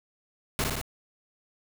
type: noise with echo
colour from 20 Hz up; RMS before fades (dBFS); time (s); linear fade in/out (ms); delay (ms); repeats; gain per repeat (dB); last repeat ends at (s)
pink; -27; 0.59-0.64; 0; 58; 3; -2; 0.814
effects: none